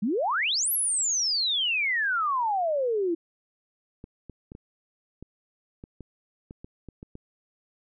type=exponential two-way sweep; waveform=sine; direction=up then down; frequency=187.6 to 11840 to 324.1 Hz; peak=-23 dBFS; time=0.02-3.15 s; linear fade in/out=10 ms; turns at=0.72 s
type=clicks; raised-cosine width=3 ms; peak=-28 dBFS; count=12; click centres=4.041 / 4.297 / 4.519 / 4.551 / 5.226 / 5.839 / 6.007 / 6.509 / 6.645 / 6.887 / 7.029 / 7.154 s
effects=none